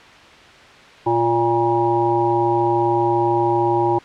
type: harmonic tone with a mistuned harmonic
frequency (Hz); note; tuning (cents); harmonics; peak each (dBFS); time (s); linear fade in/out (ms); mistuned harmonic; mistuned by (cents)
116.4; A#2; -2; 1 / 3 / 5 / 7 / 8; -26 / -18 / -28 / -20 / -22; 1.06-3.99; 10; 8; +39
effects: white hiss -43 dBFS RMS until 4.04 s + low-pass 3000 Hz 12 dB/octave